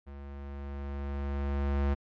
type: tone with level ramp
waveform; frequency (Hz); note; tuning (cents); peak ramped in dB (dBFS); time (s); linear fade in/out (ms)
square; 70.2; C#2; +22; -43 to -25; 0.06-1.95; 20
effects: low-pass 2000 Hz 12 dB/octave + MP3 64 kbps